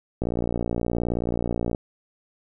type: click train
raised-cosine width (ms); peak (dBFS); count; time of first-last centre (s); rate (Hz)
2; -12; 91; 0.22-1.748; 58.9
effects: none